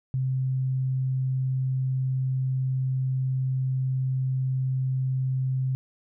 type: tone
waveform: sine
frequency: 130.8 Hz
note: C3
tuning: in tune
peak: -23 dBFS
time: 0.14-5.75 s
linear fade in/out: 0 ms
effects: none